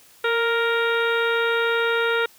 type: harmonic tone with a mistuned harmonic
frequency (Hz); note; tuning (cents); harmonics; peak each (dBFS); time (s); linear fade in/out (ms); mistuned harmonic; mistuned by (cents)
466.7; A#4; +2; 1 / 2 / 3 / 4 / 5 / 6 / 7 / 8; -22 / -30 / -23 / -30 / -32 / -35 / -37 / -33; 0.24-2.26; 5; 1; -20
effects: white hiss -52 dBFS RMS until 2.38 s